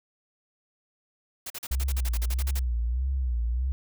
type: noise bursts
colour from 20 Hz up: white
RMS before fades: -36 dBFS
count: 14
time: 1.46-2.594 s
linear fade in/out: 5 ms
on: 42 ms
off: 42 ms
type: tone with vibrato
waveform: sine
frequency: 62.2 Hz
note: B1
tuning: 13 cents sharp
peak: -24 dBFS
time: 1.71-3.72 s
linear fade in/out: 0 ms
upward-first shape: sine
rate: 1.6 Hz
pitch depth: 130 cents each way
effects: none